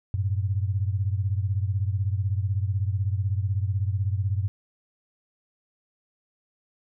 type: beating tone pair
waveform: sine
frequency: 94.6 / 110.6 Hz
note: F#2 / A2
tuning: +39 / +9 cents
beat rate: 16 Hz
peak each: -24 / -28 dBFS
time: 0.14-4.48 s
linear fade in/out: 0 ms
effects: none